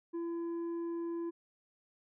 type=tone with tanh clipping; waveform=sine; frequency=337.7 Hz; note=E4; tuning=42 cents sharp; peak=-36 dBFS; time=0.13-1.31 s; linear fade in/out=20 ms; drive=5 dB; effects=none